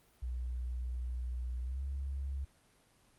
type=tone with pitch glide; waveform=sine; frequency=61.5 to 68.24 Hz; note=B1 to C#2; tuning=-7 to -27 cents; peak=-35 dBFS; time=0.22-2.45 s; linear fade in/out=10 ms; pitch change=+180 cents; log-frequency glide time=1.62-1.83 s; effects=pink hiss -67 dBFS RMS until 3.18 s + Opus 32 kbps